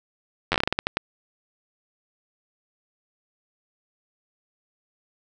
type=slowing click train; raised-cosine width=0.3 ms; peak=-5 dBFS; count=12; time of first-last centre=0.52-0.97 s; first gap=10 ms; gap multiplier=1.26; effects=none